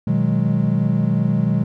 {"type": "chord", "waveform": "triangle", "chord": "G# minor seventh", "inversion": "first", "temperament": "equal with one note detuned", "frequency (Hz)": [123.47, 157.19, 185, 207.7], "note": ["B2", "D#3", "F#3", "G#3"], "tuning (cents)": [0, 18, 0, 0], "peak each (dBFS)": -19, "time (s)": [0.07, 1.64], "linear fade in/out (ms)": 5, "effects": []}